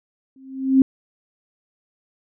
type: tone with exponential growth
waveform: sine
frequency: 265.7 Hz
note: C4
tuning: 27 cents sharp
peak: -7 dBFS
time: 0.36-0.82 s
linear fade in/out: 2 ms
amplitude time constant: 99 ms
effects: none